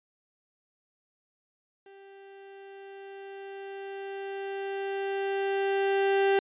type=tone with level ramp; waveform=35% pulse; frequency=392.9 Hz; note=G4; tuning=4 cents sharp; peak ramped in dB=-48 to -19 dBFS; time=1.86-6.39 s; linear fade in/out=2 ms; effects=resampled to 8000 Hz